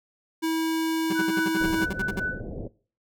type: tone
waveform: square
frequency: 323.3 Hz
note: E4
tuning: 34 cents flat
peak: -24 dBFS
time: 0.42-1.86 s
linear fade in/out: 20 ms
type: tone bursts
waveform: 30% pulse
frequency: 191.7 Hz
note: G3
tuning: 38 cents flat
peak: -24 dBFS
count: 13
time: 1.1-2.198 s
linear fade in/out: 5 ms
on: 30 ms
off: 59 ms
type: tone with tremolo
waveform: sine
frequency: 1494 Hz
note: F#6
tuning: 16 cents sharp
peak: -24 dBFS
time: 1.14-2.41 s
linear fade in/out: 50 ms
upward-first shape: sine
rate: 4.7 Hz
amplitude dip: 80%
type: low-pass noise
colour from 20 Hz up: pink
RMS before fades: -35 dBFS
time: 1.6-2.68 s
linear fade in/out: 10 ms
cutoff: 640 Hz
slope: 48 dB/octave
effects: noise-tail reverb RT60 0.4 s tail -20 dB re dry